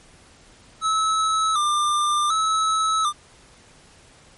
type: tone with vibrato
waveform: square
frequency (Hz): 1244.5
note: D#6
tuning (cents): 0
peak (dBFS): -19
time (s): 0.81-3.13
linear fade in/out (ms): 50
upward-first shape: square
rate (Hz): 0.67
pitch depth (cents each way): 72
effects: pink hiss -51 dBFS RMS until 4.37 s + MP3 48 kbps